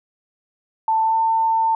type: tone with pitch glide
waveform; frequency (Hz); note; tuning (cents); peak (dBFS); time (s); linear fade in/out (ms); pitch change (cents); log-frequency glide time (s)
sine; 887 to 897.8; A5 to A5; +14 to +35; -15; 0.88-1.75; 2; +21; 1.03-1.18
effects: none